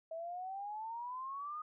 sine exponential sweep, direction up, 643 to 1244.5 Hz, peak -40 dBFS, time 0.11-1.62 s, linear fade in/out 5 ms, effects none

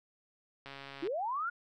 click train, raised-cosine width 0.3 ms, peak -30 dBFS, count 58, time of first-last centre 0.66-1.073 s, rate 138 Hz
sine linear sweep, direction up, 296.7 to 1454 Hz, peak -32 dBFS, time 1.02-1.5 s, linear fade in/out 10 ms
effects none

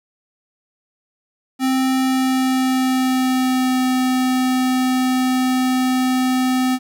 square tone with pitch glide, 261.6 to 256.2 Hz, C4 to C4, 0 to -36 cents, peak -16 dBFS, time 1.59-6.79 s, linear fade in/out 50 ms, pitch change -36 cents, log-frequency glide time 1.96-3.81 s, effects 9-bit

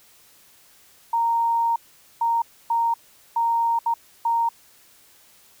sine tone bursts at uneven times, 927 Hz, A#5, 10 cents flat, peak -18 dBFS, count 6, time 1.13-1.76 / 2.21-2.42 / 2.7-2.94 / 3.36-3.79 / 3.86-3.94 / 4.25-4.49 s, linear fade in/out 5 ms, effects white hiss -54 dBFS RMS until 5.6 s

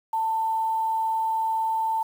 sine tone, 891 Hz, A5, 22 cents sharp, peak -22 dBFS, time 0.13-2.03 s, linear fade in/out 5 ms, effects 8-bit

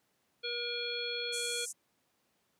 harmonic tone, 478.2 Hz, A#4, 44 cents sharp, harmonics 1 / 3 / 5 / 7 / 9, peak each -40 / -44 / -41 / -39 / -40 dBFS, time 0.43-1.66 s, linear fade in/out 20 ms
white band-pass noise, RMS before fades -41 dBFS, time 1.32-1.73 s, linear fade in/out 20 ms, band 6300 to 9700 Hz, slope 48 dB/octave
effects pink hiss -75 dBFS RMS until 2.59 s + high-pass 150 Hz 12 dB/octave

